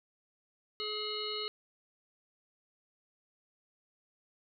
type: harmonic tone with a mistuned harmonic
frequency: 424.1 Hz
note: G#4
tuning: 36 cents sharp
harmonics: 1 / 3 / 5 / 7 / 9 / 10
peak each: -40 / -44 / -47 / -41 / -43 / -40 dBFS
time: 0.8-1.48 s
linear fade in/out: 0 ms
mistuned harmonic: 7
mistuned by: -19 cents
effects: none